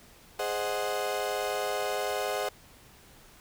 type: chord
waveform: 35% pulse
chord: Ab dominant seventh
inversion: none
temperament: equal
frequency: 415.3 / 523.3 / 622.3 / 740 Hz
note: Ab4 / C5 / Eb5 / Gb5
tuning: 0 / 0 / 0 / 0 cents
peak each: -33 dBFS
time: 0.39-2.49 s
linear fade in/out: 5 ms
effects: pink hiss -55 dBFS RMS until 3.4 s